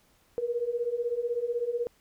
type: beating tone pair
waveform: sine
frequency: 466.2 / 482.2 Hz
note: A#4 / B4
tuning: 0 / -41 cents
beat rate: 16 Hz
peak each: -32 / -29 dBFS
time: 0.38-1.87 s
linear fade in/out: 0 ms
effects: pink hiss -65 dBFS RMS until 2 s